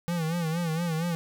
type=tone with vibrato; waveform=square; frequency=166 Hz; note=E3; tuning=12 cents sharp; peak=-27 dBFS; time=0.08-1.15 s; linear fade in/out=0 ms; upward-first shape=sine; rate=4.3 Hz; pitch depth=94 cents each way; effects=none